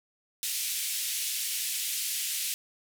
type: band-pass noise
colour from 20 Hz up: white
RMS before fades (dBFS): -32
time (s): 0.43-2.54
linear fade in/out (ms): 0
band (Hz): 2300 to 14000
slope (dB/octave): 24
effects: none